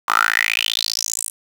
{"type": "tone with high-pass filter sweep", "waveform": "10% pulse", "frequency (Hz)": 55, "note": "A1", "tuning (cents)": 0, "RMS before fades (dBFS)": -20, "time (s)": [0.08, 1.3], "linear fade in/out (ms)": 5, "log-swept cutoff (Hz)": [1100, 9400], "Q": 7.1, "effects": ["7-bit"]}